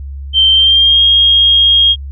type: tone with pitch glide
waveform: sine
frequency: 3125 to 3252 Hz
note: G7 to G#7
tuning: -6 to -37 cents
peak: -5 dBFS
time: 0.33-1.96 s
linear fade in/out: 50 ms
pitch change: +69 cents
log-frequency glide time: 0.52-1.02 s
effects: added 69 Hz sine -22 dBFS peak until 2.11 s